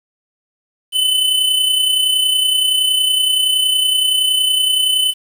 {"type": "tone with amplitude modulation", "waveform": "square", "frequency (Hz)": 3024, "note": "F#7", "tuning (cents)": 37, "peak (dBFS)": -11, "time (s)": [0.92, 5.14], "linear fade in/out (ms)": 50, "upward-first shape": "sine", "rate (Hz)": 30.7, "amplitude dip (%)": 45, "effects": ["7-bit"]}